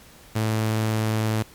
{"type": "tone", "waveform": "sawtooth", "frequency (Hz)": 109.7, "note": "A2", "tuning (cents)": -5, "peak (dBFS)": -17, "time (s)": [0.35, 1.43], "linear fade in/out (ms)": 10, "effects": ["pink hiss -49 dBFS RMS until 1.54 s", "MP3 96 kbps"]}